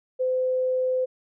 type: tone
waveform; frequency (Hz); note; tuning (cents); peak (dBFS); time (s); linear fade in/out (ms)
sine; 512; C5; -38; -21; 0.19-1.06; 20
effects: none